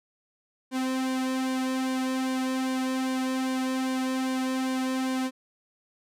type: tone with flanger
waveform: sawtooth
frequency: 260 Hz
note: C4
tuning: 11 cents flat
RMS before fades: -28 dBFS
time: 0.71-5.31 s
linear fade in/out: 50 ms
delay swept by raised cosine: 1.5 to 2.46 ms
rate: 2.5 Hz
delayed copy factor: -0.8
effects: low-pass 12000 Hz 12 dB/octave